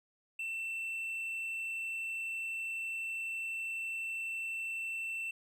triangle tone, 2682 Hz, E7, 29 cents sharp, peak -34 dBFS, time 0.39-5.31 s, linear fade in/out 5 ms, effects none

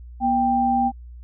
sine tone pair together, 241 / 788 Hz, B3 / G5, -42 / +9 cents, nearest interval octave + major sixth, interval 2051 cents, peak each -22 / -18 dBFS, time 0.2-0.92 s, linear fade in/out 50 ms, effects added 60 Hz sine -37 dBFS peak until 1.23 s

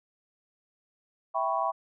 sine chord, C# half-diminished seventh, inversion first, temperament equal, 659.3 / 784 / 987.8 / 1108.7 Hz, E5 / G5 / B5 / C#6, 0 / 0 / 0 / 0 cents, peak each -31 dBFS, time 1.34-1.72 s, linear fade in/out 20 ms, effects none

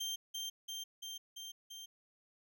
30% pulse tone with echo, 3160 Hz, G7, 13 cents sharp, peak -34 dBFS, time 0-0.16 s, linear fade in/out 10 ms, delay 340 ms, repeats 5, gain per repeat -2 dB, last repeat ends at 1.86 s, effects none

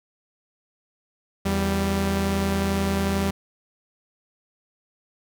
sawtooth tone pair together, 82.41 / 196 Hz, E2 / G3, 0 / 0 cents, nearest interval octave + minor third, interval 1500 cents, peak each -22 / -19 dBFS, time 1.45-3.31 s, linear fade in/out 10 ms, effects none

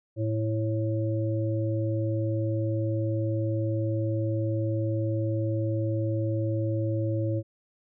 harmonic tone, 110 Hz, A2, in tune, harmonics 1 / 3 / 5, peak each -26 / -31 / -33 dBFS, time 0.16-7.43 s, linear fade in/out 50 ms, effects none

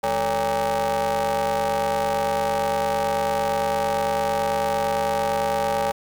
35% pulse ring-modulated tone, 120.1 Hz, B2, 48 cents flat, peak -16 dBFS, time 0.03-5.92 s, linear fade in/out 10 ms, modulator 685 Hz, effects 8-bit

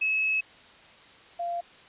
sine tone pair in turn, 2581 / 691.2 Hz, E7 / F5, -37 / -18 cents, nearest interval octave + major seventh, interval 2281 cents, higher first, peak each -23 / -28 dBFS, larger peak first, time 0.01-0.41 / 1.39-1.61 s, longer first, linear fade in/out 10 ms, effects white hiss -52 dBFS RMS until 1.88 s + resampled to 8000 Hz

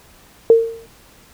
sine tone with exponential decay, 456.3 Hz, A#4, 37 cents flat, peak -3 dBFS, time 0.5-0.86 s, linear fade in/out 1 ms, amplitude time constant 78 ms, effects pink hiss -48 dBFS RMS until 1.33 s

